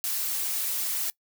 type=noise with flanger; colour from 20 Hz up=blue; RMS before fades=-29 dBFS; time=0.04-1.1 s; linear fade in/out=0 ms; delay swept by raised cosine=1.9 to 4.9 ms; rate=3.8 Hz; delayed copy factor=-0.9; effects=noise-tail reverb RT60 0.1 s tail -22 dB re dry